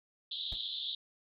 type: band-pass noise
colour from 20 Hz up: pink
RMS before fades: -39 dBFS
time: 0.31-0.95 s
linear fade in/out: 5 ms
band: 3300 to 4000 Hz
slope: 96 dB/octave
type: noise with exponential decay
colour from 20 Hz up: brown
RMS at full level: -39 dBFS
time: 0.52-0.61 s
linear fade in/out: 2 ms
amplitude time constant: 18 ms
effects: none